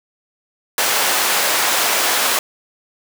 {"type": "high-pass noise", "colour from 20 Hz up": "pink", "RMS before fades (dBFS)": -17, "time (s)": [0.78, 2.39], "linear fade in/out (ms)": 2, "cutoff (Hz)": 670, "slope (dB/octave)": 12, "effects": []}